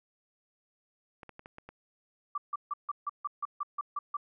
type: clicks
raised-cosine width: 0.5 ms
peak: -31 dBFS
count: 6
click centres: 1.232 / 1.293 / 1.394 / 1.459 / 1.584 / 1.69 s
type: tone bursts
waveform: sine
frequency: 1167 Hz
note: D6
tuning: 11 cents flat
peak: -30 dBFS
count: 11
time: 2.35-4.169 s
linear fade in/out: 5 ms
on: 29 ms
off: 150 ms
effects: none